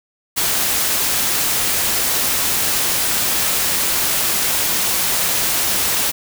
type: noise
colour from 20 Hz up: white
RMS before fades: -18 dBFS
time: 0.36-6.12 s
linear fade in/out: 20 ms
effects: none